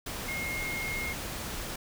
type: tone in noise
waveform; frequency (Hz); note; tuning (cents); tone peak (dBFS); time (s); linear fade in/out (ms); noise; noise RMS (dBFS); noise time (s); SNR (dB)
sine; 2145; C7; +42; -33; 0.28-1.13; 5; pink; -37; 0.06-1.76; +1
effects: none